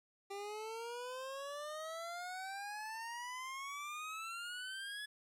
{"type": "exponential sweep", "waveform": "25% pulse", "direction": "up", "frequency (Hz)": [393.8, 1709], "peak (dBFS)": -39, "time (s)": [0.3, 5.06], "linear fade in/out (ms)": 10, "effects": ["low-pass 11000 Hz 12 dB/octave", "12-bit"]}